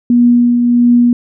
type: tone with tremolo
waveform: sine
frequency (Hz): 240.9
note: B3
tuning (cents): -43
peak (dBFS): -4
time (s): 0.1-1.13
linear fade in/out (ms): 2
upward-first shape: triangle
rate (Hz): 1.5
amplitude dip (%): 40
effects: none